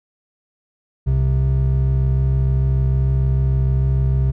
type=tone pair together; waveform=triangle; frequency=65.41 / 132.07 Hz; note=C2 / C3; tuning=0 / +17 cents; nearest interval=octave; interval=1217 cents; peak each=-15 dBFS; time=1.06-4.32 s; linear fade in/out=20 ms; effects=none